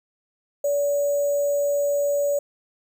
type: tone with sample-and-hold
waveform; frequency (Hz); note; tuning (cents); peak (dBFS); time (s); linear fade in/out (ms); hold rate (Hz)
sine; 573; D5; -43; -19; 0.64-2.39; 5; 7350
effects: none